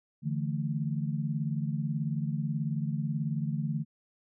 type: chord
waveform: sine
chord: D suspended second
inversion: none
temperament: just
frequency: 146.83 / 165.19 / 220.2 Hz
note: D3 / E3 / A3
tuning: 0 / +4 / +2 cents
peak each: -31 / -34 / -35 dBFS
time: 0.22-3.85 s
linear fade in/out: 50 ms
effects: none